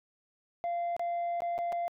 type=tone with dropouts; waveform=sine; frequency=691 Hz; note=F5; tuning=19 cents flat; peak=-27 dBFS; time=0.64-1.88 s; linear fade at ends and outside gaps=0 ms; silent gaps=0.965-0.995 / 1.405-1.42 / 1.58-1.588 / 1.722-1.727 s; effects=tanh soft clip ceiling -29 dBFS